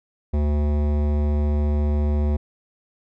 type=tone with hard clipping; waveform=sine; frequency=73.8 Hz; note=D2; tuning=9 cents sharp; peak=-20 dBFS; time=0.33-2.37 s; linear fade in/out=10 ms; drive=16 dB; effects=none